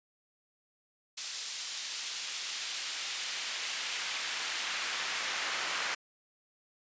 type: noise with high-pass filter sweep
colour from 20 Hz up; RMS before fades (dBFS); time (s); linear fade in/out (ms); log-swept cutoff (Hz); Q
brown; -36; 1.17-5.95; 10; 4600 to 1600; 0.87
effects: resampled to 16000 Hz